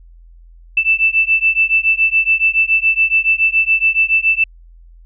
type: beating tone pair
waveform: sine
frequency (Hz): 2647 / 2654.1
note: E7 / E7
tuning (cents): +7 / +11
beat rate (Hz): 7.1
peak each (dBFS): -14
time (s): 0.77-4.44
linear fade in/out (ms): 5
effects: added 42 Hz sine -39 dBFS peak until 5.05 s